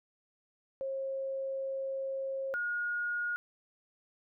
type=tone pair in turn; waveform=sine; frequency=538 / 1436.3 Hz; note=C5 / F6; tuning=+48 / +48 cents; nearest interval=octave + perfect fourth; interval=1700 cents; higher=second; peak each=-33 / -31 dBFS; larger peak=second; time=0.81-2.54 / 2.54-3.36 s; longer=first; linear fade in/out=0 ms; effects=none